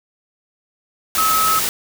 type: tone in noise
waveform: sine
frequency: 1288 Hz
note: E6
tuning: 41 cents flat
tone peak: -15 dBFS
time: 1.18-1.59 s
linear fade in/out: 0 ms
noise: white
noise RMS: -20 dBFS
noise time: 1.15-1.69 s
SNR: +2 dB
effects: none